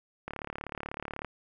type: click train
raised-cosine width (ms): 0.5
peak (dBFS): -21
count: 36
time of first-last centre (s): 0.28-1.247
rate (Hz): 36.2
effects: none